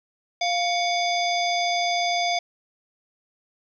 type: harmonic tone with a mistuned harmonic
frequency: 698.5 Hz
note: F5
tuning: in tune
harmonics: 1 / 3 / 5 / 7 / 9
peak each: -23 / -28 / -30 / -30 / -37 dBFS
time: 0.41-2.39 s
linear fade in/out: 5 ms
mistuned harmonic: 3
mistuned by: +110 cents
effects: 10-bit